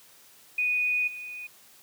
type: tone with level steps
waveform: sine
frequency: 2477 Hz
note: D#7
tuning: 8 cents flat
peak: -23 / -36 dBFS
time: 0.58-1.47 s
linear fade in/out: 5 ms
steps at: 1.07 s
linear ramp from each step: 10 ms
effects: white hiss -55 dBFS RMS until 1.82 s + high-pass 100 Hz 12 dB/octave